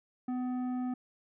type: tone with tanh clipping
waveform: triangle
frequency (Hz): 251.2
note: B3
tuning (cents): +30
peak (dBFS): -33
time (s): 0.28-0.94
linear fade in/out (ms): 5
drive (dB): 14
effects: none